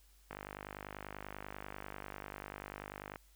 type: click train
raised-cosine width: 0.5 ms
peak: -28 dBFS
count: 144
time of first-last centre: 0.31-3.159 s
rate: 50.2 Hz
effects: added 50 Hz sine -63 dBFS peak until 3.35 s + white hiss -69 dBFS RMS until 3.35 s